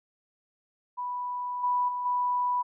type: tone with level steps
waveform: sine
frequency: 986 Hz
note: B5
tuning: 3 cents flat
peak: -30 / -23 / -29 / -24 dBFS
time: 0.97-2.63 s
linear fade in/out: 20 ms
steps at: 1.63 / 1.88 / 2.05 s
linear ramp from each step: 10 ms
effects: none